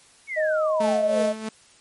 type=exponential sweep; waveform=sine; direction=down; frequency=2273 to 440 Hz; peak=-27 dBFS; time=0.27-1.27 s; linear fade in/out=50 ms
type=tone with pitch glide; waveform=sine; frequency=622.3 to 629.2 Hz; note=D#5 to D#5; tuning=0 to +19 cents; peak=-20 dBFS; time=0.36-1.33 s; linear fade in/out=20 ms; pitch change=+19 cents; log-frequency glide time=0.66-0.79 s
type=tone with tremolo; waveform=sawtooth; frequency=218.9 Hz; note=A3; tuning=9 cents flat; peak=-20 dBFS; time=0.8-1.49 s; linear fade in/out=5 ms; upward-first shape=sine; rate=3 Hz; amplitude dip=70%
effects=white hiss -54 dBFS RMS until 1.8 s + MP3 48 kbps